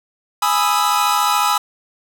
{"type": "chord", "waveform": "45% pulse", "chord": "E major seventh", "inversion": "first", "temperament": "equal", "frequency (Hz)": [830.6, 987.8, 1244.5, 1318.5], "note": ["G#5", "B5", "D#6", "E6"], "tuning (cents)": [0, 0, 0, 0], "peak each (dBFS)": -20, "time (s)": [0.42, 1.58], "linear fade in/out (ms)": 5, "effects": []}